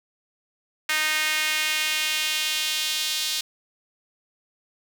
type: tone with high-pass filter sweep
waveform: sawtooth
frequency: 309.2 Hz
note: D#4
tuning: 11 cents flat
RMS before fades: -25 dBFS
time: 0.89-3.41 s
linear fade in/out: 5 ms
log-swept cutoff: 1900 to 3800 Hz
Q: 1.8
effects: none